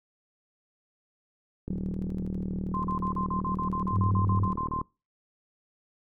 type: click train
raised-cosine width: 3 ms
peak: -22 dBFS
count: 122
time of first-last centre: 1.68-4.815 s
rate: 38.6 Hz
type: tone with tremolo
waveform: sine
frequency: 186.6 Hz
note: F#3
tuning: 15 cents sharp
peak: -29 dBFS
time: 1.7-4.56 s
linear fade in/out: 5 ms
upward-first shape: square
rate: 6.2 Hz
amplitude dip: 40%
type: tone bursts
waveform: sine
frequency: 1044 Hz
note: C6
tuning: 4 cents flat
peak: -29 dBFS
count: 15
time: 2.74-4.814 s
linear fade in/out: 2 ms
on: 100 ms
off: 41 ms
type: tone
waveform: sine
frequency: 99.4 Hz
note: G2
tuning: 25 cents sharp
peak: -23 dBFS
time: 3.91-4.49 s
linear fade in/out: 50 ms
effects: noise-tail reverb RT60 0.3 s tail -25 dB re dry